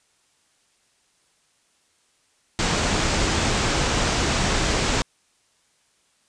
pink low-pass noise, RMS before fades -22 dBFS, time 2.59-5.02 s, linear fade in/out 0 ms, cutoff 8000 Hz, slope 48 dB/octave, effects white hiss -64 dBFS RMS until 6.28 s + resampled to 22050 Hz

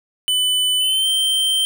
square tone with pitch glide, 3000 to 3127 Hz, F#7 to G7, +23 to -5 cents, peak -16 dBFS, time 0.28-1.65 s, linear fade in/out 0 ms, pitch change +72 cents, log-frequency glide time 0.79-1.07 s, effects none

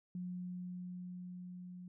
sine tone with level ramp, 180 Hz, F#3, 47 cents flat, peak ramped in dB -39 to -47 dBFS, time 0.15-1.88 s, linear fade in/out 2 ms, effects none

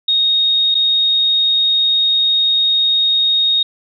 sine tone with dropouts, 3729 Hz, A#7, in tune, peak -11 dBFS, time 0.08-3.63 s, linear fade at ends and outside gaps 5 ms, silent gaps 0.745-0.75 s, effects none

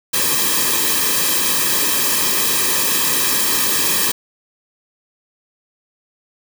white noise with comb filter, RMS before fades -17 dBFS, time 0.13-4.12 s, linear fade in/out 10 ms, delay 1.4 ms, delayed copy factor -1, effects none

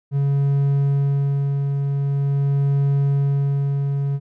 triangle tone with tremolo, 140 Hz, C#3, 18 cents sharp, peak -13 dBFS, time 0.11-4.2 s, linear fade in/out 50 ms, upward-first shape sine, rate 0.45 Hz, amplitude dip 35%, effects none

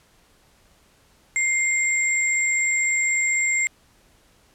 sine tone pair together, 2109 / 7525 Hz, C7 / A#8, +13 / +15 cents, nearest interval octave + minor seventh, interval 2202 cents, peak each -20 / -24 dBFS, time 1.36-3.67 s, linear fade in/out 0 ms, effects pink hiss -58 dBFS RMS until 4.54 s + low-pass 12000 Hz 12 dB/octave

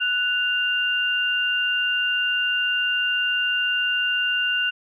sine tone pair together, 1480 / 2794 Hz, F#6 / F7, 0 / 0 cents, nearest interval major seventh, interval 1100 cents, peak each -23 / -22 dBFS, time 0-4.71 s, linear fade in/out 20 ms, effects none

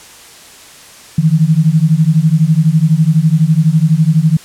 sine beating tone pair, 152.7 / 164.7 Hz, D#3 / E3, -32 / -1 cents, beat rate 12 Hz, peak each -10 dBFS, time 1.18-4.37 s, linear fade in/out 5 ms, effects white hiss -37 dBFS RMS until 4.44 s + low-pass 10000 Hz 12 dB/octave

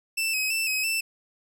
sawtooth tone with vibrato, 2600 Hz, E7, 24 cents flat, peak -21 dBFS, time 0.17-1.01 s, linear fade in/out 10 ms, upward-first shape square, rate 3 Hz, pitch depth 41 cents each way, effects none

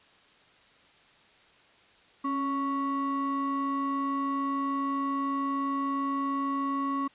triangle ring-modulated tone, 418.7 Hz, G#4, 14 cents sharp, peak -22 dBFS, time 2.24-7.08 s, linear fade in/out 10 ms, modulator 693 Hz, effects white hiss -59 dBFS RMS until 7.14 s + resampled to 8000 Hz

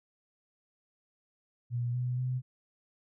sine tone with pitch steps, 120.6 / 124.4 / 127.2 Hz, B2 / B2 / C3, -41 / +13 / -48 cents, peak -29 dBFS, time 1.7-2.42 s, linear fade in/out 50 ms, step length 240 ms, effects none

